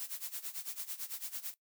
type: noise with tremolo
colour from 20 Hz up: blue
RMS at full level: -39 dBFS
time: 0-1.54 s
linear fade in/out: 0 ms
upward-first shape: sine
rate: 9 Hz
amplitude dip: 85%
effects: noise-tail reverb RT60 0.1 s tail -17 dB re dry